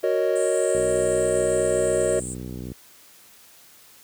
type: chord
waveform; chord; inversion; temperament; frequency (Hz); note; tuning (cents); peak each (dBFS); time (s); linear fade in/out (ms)
triangle; D# minor seventh; first; equal with one note detuned; 370 / 463.7 / 554.4 / 622.3; F#4 / A#4 / C#5 / D#5; 0 / -9 / 0 / 0; -23; 0.03-2.2; 10
type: band-pass noise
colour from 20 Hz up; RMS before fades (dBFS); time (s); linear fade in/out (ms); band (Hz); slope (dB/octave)
pink; -35; 0.35-2.35; 20; 7600 to 9000; 96
type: click train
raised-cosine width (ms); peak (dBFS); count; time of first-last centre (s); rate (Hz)
3; -21; 124; 0.75-2.718; 62.5
effects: white hiss -51 dBFS RMS until 4.03 s + high-pass 60 Hz 12 dB/octave